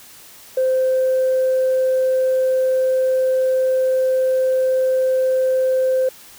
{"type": "tone", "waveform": "sine", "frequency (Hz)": 519, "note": "C5", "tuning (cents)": -14, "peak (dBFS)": -13, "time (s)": [0.57, 6.09], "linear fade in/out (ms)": 5, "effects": ["tanh soft clip ceiling -11 dBFS", "white hiss -43 dBFS RMS until 6.38 s"]}